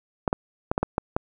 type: clicks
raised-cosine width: 1 ms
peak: -8 dBFS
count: 7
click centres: 0.278 / 0.329 / 0.715 / 0.779 / 0.83 / 0.981 / 1.165 s
effects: none